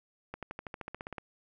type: accelerating click train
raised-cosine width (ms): 0.5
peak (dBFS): -24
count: 13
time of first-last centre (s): 0.34-1.182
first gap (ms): 87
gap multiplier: 0.96
effects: none